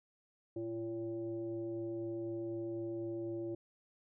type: tone with frequency modulation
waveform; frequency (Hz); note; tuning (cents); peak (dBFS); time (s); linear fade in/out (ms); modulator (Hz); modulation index
sine; 341; F4; -41; -37; 0.56-3.55; 5; 226; 0.62
effects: none